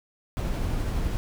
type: noise with tremolo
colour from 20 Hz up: brown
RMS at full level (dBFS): -26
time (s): 0.37-1.17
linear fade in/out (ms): 0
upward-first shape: triangle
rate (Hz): 12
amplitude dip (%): 25
effects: none